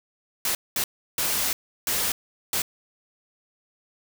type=noise bursts at uneven times; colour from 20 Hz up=white; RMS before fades=-25 dBFS; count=5; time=0.45-0.55 / 0.76-0.84 / 1.18-1.53 / 1.87-2.12 / 2.53-2.62 s; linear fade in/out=2 ms; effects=none